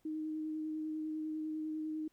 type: tone with vibrato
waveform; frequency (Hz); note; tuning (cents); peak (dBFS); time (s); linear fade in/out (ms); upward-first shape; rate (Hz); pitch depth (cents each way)
sine; 311.2; D#4; 0; -36; 0.05-2.08; 5; square; 10; 10
effects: pink hiss -75 dBFS RMS until 2.12 s